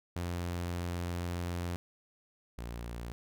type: tone pair in turn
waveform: sawtooth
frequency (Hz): 87.31 / 58.69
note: F2 / A#1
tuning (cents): 0 / +12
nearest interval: perfect fifth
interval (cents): 688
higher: first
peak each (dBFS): -30 / -35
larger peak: first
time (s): 0.16-1.76 / 2.58-3.12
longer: first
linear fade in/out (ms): 0
effects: none